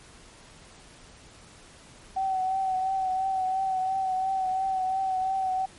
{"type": "tone with vibrato", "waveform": "sine", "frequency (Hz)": 759, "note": "F#5", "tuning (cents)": 44, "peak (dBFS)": -24, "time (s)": [2.16, 5.66], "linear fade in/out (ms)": 10, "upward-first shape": "triangle", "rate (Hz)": 2.9, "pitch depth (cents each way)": 34, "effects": ["pink hiss -51 dBFS RMS until 5.78 s", "MP3 48 kbps"]}